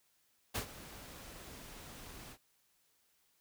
pink noise with ADSR envelope, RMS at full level -35 dBFS, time 0.54-2.38 s, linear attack 18 ms, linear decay 94 ms, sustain -16 dB, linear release 70 ms, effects white hiss -74 dBFS RMS until 3.4 s

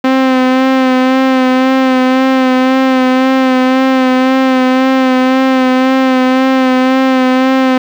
sawtooth tone with vibrato, 260 Hz, C4, 11 cents flat, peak -3 dBFS, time 0.04-7.78 s, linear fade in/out 5 ms, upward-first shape sine, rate 1.9 Hz, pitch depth 26 cents each way, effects low-pass 3000 Hz 12 dB/octave + 7-bit

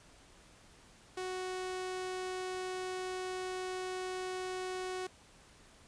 sawtooth tone, 370 Hz, F#4, in tune, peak -33 dBFS, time 1.17-5.07 s, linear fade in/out 5 ms, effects pink hiss -60 dBFS RMS until 5.87 s + resampled to 22050 Hz

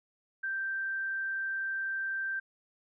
sine tone, 1568 Hz, G6, in tune, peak -31 dBFS, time 0.43-2.4 s, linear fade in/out 10 ms, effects none

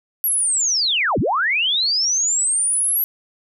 sine linear two-way sweep, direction down then up, 11800 to 65.41 to 11800 Hz, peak -16 dBFS, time 0.24-3.04 s, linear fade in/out 0 ms, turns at 1.19 s, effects none

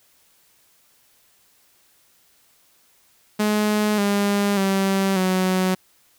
sawtooth tone with pitch steps, 211 / 202.3 / 193.94 / 185.93 Hz, G#3 / G#3 / G3 / F#3, +28 / -45 / -18 / +9 cents, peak -14 dBFS, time 3.39-5.75 s, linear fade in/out 10 ms, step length 590 ms, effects white hiss -59 dBFS RMS until 6.18 s

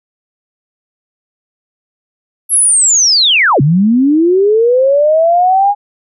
sine linear two-way sweep, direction down then up, 11370 to 132.1 to 826 Hz, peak -6 dBFS, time 2.49-5.75 s, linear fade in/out 50 ms, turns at 3.61 s, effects none

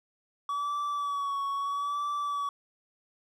triangle tone with vibrato, 1138 Hz, C#6, 45 cents sharp, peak -27 dBFS, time 0.49-2.49 s, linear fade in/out 2 ms, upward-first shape sine, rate 0.77 Hz, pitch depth 38 cents each way, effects none

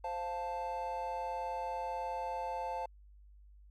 triangle chord, F major, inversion second, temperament equal, 523.3 / 698.5 / 880 Hz, C5 / F5 / A5, 0 / 0 / 0 cents, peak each -40 / -40 / -36 dBFS, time 0.04-2.86 s, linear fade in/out 5 ms, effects added 50 Hz sine -55 dBFS peak until 3.7 s

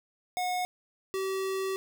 square tone pair in turn, 727 / 383.5 Hz, F#5 / G4, -31 / -38 cents, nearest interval major seventh, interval 1107 cents, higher first, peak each -29 / -30 dBFS, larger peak first, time 0.37-0.65 / 1.14-1.76 s, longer second, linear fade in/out 0 ms, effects none

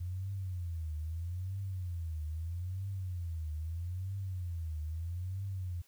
sine tone with vibrato, 86.7 Hz, F2, 12 cents flat, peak -35 dBFS, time 0-5.82 s, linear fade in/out 10 ms, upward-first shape triangle, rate 0.78 Hz, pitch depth 230 cents each way, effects white hiss -67 dBFS RMS until 5.87 s

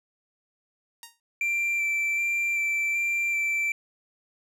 5% pulse tone with exponential decay, 932.3 Hz, A#5, in tune, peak -26 dBFS, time 1.03-1.2 s, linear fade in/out 1 ms, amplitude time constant 35 ms
triangle tone with vibrato, 2349 Hz, D7, in tune, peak -22 dBFS, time 1.41-3.72 s, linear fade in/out 2 ms, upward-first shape square, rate 1.3 Hz, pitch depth 10 cents each way
effects none

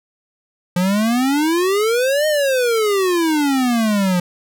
square exponential two-way sweep, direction up then down, 174.61 to 622.3 to 174.61 Hz, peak -15 dBFS, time 0.76-4.2 s, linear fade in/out 5 ms, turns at 2.27 s, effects none

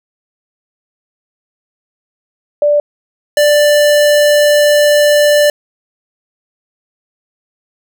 sine / square tone pair in turn, 587.3 / 589.4 Hz, D5 / D5, 0 / +6 cents, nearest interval unison, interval 6 cents, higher second, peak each -7 dBFS, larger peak neither, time 2.62-2.8 / 3.37-5.5 s, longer second, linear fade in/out 2 ms, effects none

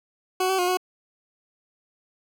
20% pulse tone with pitch steps, 371.2 / 380.5 / 358.3 / 366.7 Hz, F#4 / F#4 / F4 / F#4, +6 / +48 / +44 / -15 cents, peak -16 dBFS, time 0.4-0.772 s, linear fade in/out 5 ms, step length 93 ms, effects none

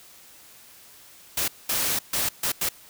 white noise bursts at uneven times, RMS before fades -25 dBFS, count 5, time 1.37-1.48 / 1.69-1.99 / 2.13-2.29 / 2.43-2.52 / 2.61-2.69 s, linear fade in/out 5 ms, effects white hiss -50 dBFS RMS until 2.89 s

